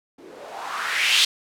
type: noise with low-pass filter sweep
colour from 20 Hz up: violet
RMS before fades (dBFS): -24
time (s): 0.18-1.25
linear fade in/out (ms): 5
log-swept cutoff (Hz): 310 to 3700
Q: 2.9
effects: none